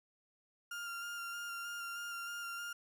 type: tone with vibrato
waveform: 35% pulse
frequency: 1396.9 Hz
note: F6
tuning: in tune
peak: -39 dBFS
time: 0.71-2.73 s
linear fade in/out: 5 ms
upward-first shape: square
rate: 3.2 Hz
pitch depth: 13 cents each way
effects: none